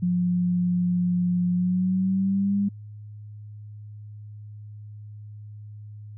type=tone with pitch glide; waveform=sine; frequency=177.8 to 200.7 Hz; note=F3 to G3; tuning=+31 to +41 cents; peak=-20 dBFS; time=0.02-2.69 s; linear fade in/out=10 ms; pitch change=+210 cents; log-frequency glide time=1.52-2.57 s; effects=added 105 Hz sine -38 dBFS peak until 6.17 s